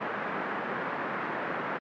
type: band-pass noise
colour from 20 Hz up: white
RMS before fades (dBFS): -33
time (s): 0-1.79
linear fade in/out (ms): 20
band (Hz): 160 to 1700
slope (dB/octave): 24
effects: MP3 64 kbps